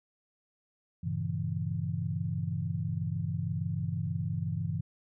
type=chord; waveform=sine; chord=G diminished seventh; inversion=none; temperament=equal; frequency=98 / 116.54 / 138.59 / 164.81 Hz; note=G2 / Bb2 / Db3 / Fb3; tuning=0 / 0 / 0 / 0 cents; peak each=-35 / -38 / -36 / -34 dBFS; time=1.03-4.81 s; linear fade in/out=10 ms; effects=none